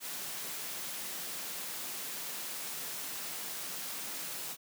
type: high-pass noise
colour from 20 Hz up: white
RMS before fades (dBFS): -40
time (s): 0-4.57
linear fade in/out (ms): 50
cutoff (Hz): 130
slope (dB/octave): 48
effects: none